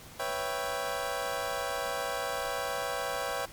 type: chord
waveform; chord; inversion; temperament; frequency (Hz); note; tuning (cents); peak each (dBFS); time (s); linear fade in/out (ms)
25% pulse; C# half-diminished seventh; third; equal; 493.9 / 554.4 / 659.3 / 784; B4 / C#5 / E5 / G5; 0 / 0 / 0 / 0; -34 / -32 / -34 / -33; 0.19-3.46; 10
effects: pink hiss -49 dBFS RMS until 3.52 s + MP3 96 kbps